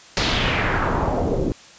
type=noise with low-pass filter sweep; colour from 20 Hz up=pink; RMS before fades=-21 dBFS; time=0.17-1.52 s; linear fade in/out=0 ms; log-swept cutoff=5100 to 350 Hz; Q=2; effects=white hiss -45 dBFS RMS until 1.78 s + resampled to 16000 Hz